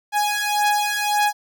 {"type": "beating tone pair", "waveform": "sawtooth", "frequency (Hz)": [830.6, 832.4], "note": ["G#5", "G#5"], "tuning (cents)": [0, 4], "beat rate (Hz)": 1.8, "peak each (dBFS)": [-17, -18], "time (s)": [0.12, 1.33], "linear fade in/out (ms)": 50, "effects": []}